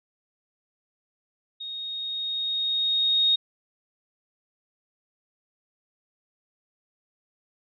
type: tone with level ramp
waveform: sine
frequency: 3729 Hz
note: A#7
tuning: in tune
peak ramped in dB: -33 to -17 dBFS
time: 1.6-3.36 s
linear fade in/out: 10 ms
effects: none